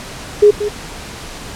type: tone with echo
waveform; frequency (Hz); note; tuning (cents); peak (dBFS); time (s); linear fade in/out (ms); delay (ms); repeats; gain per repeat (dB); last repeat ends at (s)
sine; 415.3; G#4; 0; -3; 0.42-0.51; 10; 180; 1; -12; 0.69
effects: pink hiss -30 dBFS RMS until 1.55 s + low-pass 9000 Hz 12 dB/octave